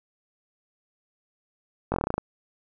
slowing click train, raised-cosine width 1 ms, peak -11 dBFS, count 10, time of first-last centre 1.92-2.18 s, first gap 20 ms, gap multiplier 1.09, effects none

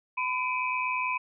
sine tone cluster, 1006 / 2323 / 2412 / 2539 Hz, B5 / D7 / D7 / D#7, +32 / -20 / +46 / +34 cents, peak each -29 / -34 / -37 / -33 dBFS, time 0.17-1.18 s, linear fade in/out 10 ms, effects none

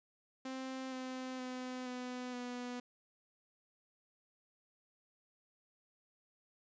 sawtooth tone with pitch steps, 262 / 257.9 / 254 / 250 / 246.2 Hz, C4 / C4 / B3 / B3 / B3, +2 / -25 / +49 / +21 / -5 cents, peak -37 dBFS, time 0.45-2.8 s, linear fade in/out 5 ms, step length 470 ms, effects resampled to 16000 Hz

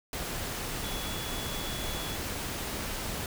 sine tone in noise, 3394 Hz, G#7, 37 cents sharp, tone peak -41 dBFS, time 0.84-2.16 s, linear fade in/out 2 ms, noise pink, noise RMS -35 dBFS, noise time 0.13-3.26 s, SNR -9 dB, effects none

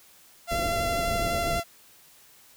sawtooth tone with vibrato, 683 Hz, F5, 39 cents flat, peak -22 dBFS, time 0.47-1.64 s, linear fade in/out 50 ms, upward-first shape square, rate 12 Hz, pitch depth 12 cents each way
pink low-pass noise, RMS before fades -32 dBFS, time 0.51-1.6 s, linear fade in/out 5 ms, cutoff 690 Hz, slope 48 dB/octave
effects white hiss -55 dBFS RMS until 2.56 s

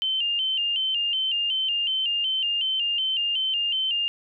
sine tone with vibrato, 2944 Hz, F#7, 9 cents flat, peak -22 dBFS, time 0.02-4.08 s, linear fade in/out 0 ms, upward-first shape square, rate 2.7 Hz, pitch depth 79 cents each way, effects none

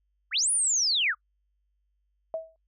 sine linear two-way sweep, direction up then down, 1117 to 9940 to 1117 Hz, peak -22 dBFS, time 0.31-1.15 s, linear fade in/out 50 ms, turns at 0.51 s
sine tone with exponential decay, 647 Hz, E5, 32 cents flat, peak -25 dBFS, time 2.34-2.56 s, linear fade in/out 1 ms, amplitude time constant 47 ms
effects noise-tail reverb RT60 0.1 s tail -26 dB re dry + added 50 Hz sine -70 dBFS peak until 2.67 s

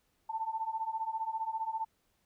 sine beating tone pair, 880 / 895 Hz, A5 / A5, 0 / +29 cents, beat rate 15 Hz, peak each -37 / -35 dBFS, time 0.29-1.85 s, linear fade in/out 10 ms, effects pink hiss -75 dBFS RMS until 2.25 s

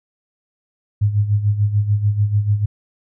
sine tone with tremolo, 103.7 Hz, G#2, 2 cents flat, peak -11 dBFS, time 1.01-2.66 s, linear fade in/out 10 ms, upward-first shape sine, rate 6.8 Hz, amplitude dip 70%, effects none

